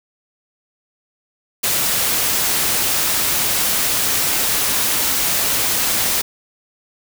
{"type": "noise", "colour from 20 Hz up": "white", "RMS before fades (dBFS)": -18, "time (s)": [1.63, 6.22], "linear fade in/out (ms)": 10, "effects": []}